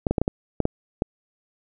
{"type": "clicks", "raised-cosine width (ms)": 2, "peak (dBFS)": -7, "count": 8, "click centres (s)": [0.068, 0.11, 0.182, 0.216, 0.279, 0.603, 0.654, 1.021], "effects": []}